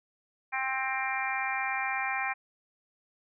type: harmonic tone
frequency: 263.8 Hz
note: C4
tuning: 14 cents sharp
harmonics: 3 / 4 / 5 / 6 / 7 / 8 / 9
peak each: -34 / -37 / -41 / -38 / -36 / -40 / -34 dBFS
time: 0.52-2.34 s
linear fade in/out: 20 ms
effects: none